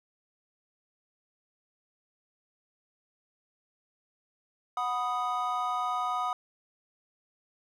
triangle chord, B major, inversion second, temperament equal with one note detuned, 734.9 / 987.8 / 1244.5 Hz, F#5 / B5 / D#6, -12 / 0 / 0 cents, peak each -31 / -33 / -29 dBFS, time 4.77-6.33 s, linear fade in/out 2 ms, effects none

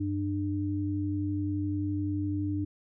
sine tone pair together, 95.8 / 299.1 Hz, G2 / D4, -39 / +32 cents, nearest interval octave + minor sixth, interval 1971 cents, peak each -31 / -30 dBFS, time 0-2.65 s, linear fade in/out 10 ms, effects none

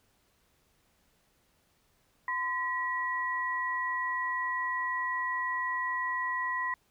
sine tone pair together, 1020 / 1925.5 Hz, C6 / B6, -44 / -44 cents, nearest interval major seventh, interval 1100 cents, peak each -32 / -32 dBFS, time 2.28-6.74 s, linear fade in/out 2 ms, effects pink hiss -70 dBFS RMS until 6.9 s

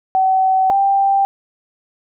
sine tone pair in turn, 759 / 787.8 Hz, F#5 / G5, +44 / +8 cents, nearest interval minor second, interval 64 cents, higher second, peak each -11 dBFS, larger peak neither, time 0.15-0.7 / 0.7-1.25 s, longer neither, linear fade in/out 0 ms, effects none

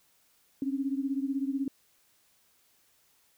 sine beating tone pair, 268.4 / 284.4 Hz, C4 / C#4, +44 / +45 cents, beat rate 16 Hz, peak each -30 / -33 dBFS, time 0.62-1.68 s, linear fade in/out 2 ms, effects white hiss -67 dBFS RMS until 3.37 s

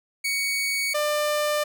sawtooth tone pair in turn, 2237 / 596.6 Hz, C#7 / D5, +15 / +27 cents, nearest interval octave + major seventh, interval 2288 cents, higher first, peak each -20 / -18 dBFS, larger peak second, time 0.24-0.94 / 0.94-1.64 s, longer neither, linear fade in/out 10 ms, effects none

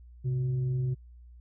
sine tone with frequency modulation, 130.1 Hz, C3, 9 cents flat, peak -26 dBFS, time 0.24-0.95 s, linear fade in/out 20 ms, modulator 237 Hz, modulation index 0.28, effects added 60 Hz sine -48 dBFS peak until 1.4 s

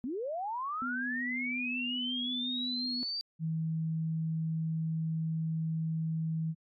sine linear sweep, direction up, 223.9 to 4699 Hz, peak -33 dBFS, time 0.04-3.21 s, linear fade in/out 0 ms
sine tone with vibrato, 248.1 Hz, B3, 8 cents sharp, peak -36 dBFS, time 0.82-3.03 s, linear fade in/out 0 ms, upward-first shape triangle, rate 5.5 Hz, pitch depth 24 cents each way
sine tone, 160.8 Hz, E3, 43 cents flat, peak -30 dBFS, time 3.39-6.55 s, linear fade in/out 50 ms
effects AAC 48 kbps

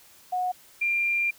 sine tone pair in turn, 730 / 2386 Hz, F#5 / D7, -24 / +27 cents, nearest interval octave + major sixth, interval 2051 cents, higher second, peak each -24 / -22 dBFS, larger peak second, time 0.32-0.52 / 0.81-1.31 s, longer second, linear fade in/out 10 ms, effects white hiss -54 dBFS RMS until 1.38 s

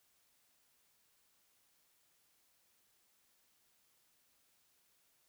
silence, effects white hiss -74 dBFS RMS until 5.28 s

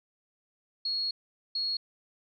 sine tone bursts at uneven times, 4316 Hz, C#8, 47 cents flat, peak -28 dBFS, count 2, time 0.85-1.11 / 1.55-1.77 s, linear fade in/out 5 ms, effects none

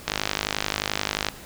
click train, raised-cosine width 0.2 ms, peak -5 dBFS, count 63, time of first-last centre 0.08-1.286 s, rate 51.4 Hz, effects pink hiss -43 dBFS RMS until 1.45 s

